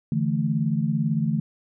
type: chord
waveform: sine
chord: D suspended second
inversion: none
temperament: equal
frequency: 146.83 / 164.81 / 220 Hz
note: D3 / E3 / A3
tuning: 0 / 0 / 0 cents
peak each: -25 dBFS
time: 0.12-1.4 s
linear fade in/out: 2 ms
effects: none